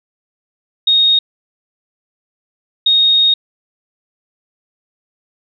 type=tone bursts at uneven times; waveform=sine; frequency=3726 Hz; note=A#7; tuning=2 cents flat; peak=-8 dBFS; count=2; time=0.87-1.19 / 2.86-3.34 s; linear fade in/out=5 ms; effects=none